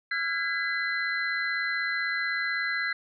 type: tone cluster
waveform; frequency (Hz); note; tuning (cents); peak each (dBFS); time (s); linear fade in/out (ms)
sine; 1367 / 1463 / 1642 / 2011 / 4089; F6 / F#6 / G#6 / B6 / C8; -37 / -20 / -20 / +31 / -41; -36 / -39 / -30 / -30 / -38; 0.11-2.93; 5
effects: none